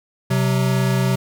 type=tone pair together; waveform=square; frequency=129.4 / 187.1 Hz; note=C3 / F#3; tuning=-19 / +20 cents; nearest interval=tritone; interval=639 cents; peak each=-18 / -22 dBFS; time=0.3-1.16 s; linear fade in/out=10 ms; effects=none